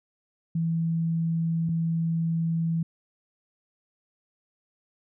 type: tone pair in turn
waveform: sine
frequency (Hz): 164.81 / 164.81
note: E3 / E3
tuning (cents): 0 / 0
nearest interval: unison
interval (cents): 0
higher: neither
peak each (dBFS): -23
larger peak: neither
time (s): 0.55-1.69 / 1.69-2.83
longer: neither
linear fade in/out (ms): 5
effects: none